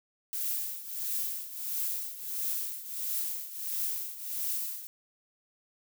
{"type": "noise with tremolo", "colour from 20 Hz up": "violet", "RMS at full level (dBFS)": -31, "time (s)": [0.33, 4.87], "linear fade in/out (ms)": 0, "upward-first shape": "triangle", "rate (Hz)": 1.5, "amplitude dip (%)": 80, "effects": []}